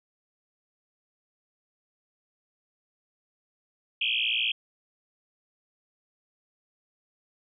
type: tone with frequency modulation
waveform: sine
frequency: 2871 Hz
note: F7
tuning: 47 cents sharp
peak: -24 dBFS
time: 4.01-4.52 s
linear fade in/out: 5 ms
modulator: 57.3 Hz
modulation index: 7.5
effects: none